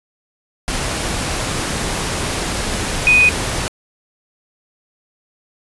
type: tone in noise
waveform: sine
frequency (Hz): 2489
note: D#7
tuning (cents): 0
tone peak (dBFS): -8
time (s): 3.07-3.29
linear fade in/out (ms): 0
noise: pink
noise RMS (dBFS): -21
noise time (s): 0.68-3.68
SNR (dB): +10
effects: resampled to 24000 Hz